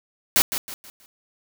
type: noise with echo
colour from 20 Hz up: white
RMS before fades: -17 dBFS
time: 0.36-0.42 s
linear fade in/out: 0 ms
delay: 160 ms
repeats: 4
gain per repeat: -9 dB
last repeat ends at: 1.06 s
effects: none